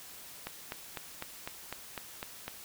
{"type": "click train", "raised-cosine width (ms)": 0.3, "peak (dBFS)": -21, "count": 9, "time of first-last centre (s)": [0.47, 2.48], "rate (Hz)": 3.98, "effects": ["white hiss -49 dBFS RMS until 2.64 s"]}